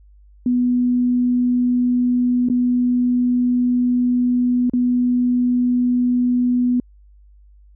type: tone with dropouts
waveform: sine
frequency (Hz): 246.7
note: B3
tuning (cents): -2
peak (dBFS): -14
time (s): 0.46-6.8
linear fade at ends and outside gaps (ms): 2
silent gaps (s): 2.487-2.499 / 4.697-4.735
effects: added 50 Hz sine -45 dBFS peak until 7.75 s